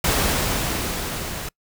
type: noise with level ramp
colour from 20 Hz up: pink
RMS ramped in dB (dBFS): -19 to -31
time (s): 0.04-1.49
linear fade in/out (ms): 5
effects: noise-tail reverb RT60 0.1 s tail -26 dB re dry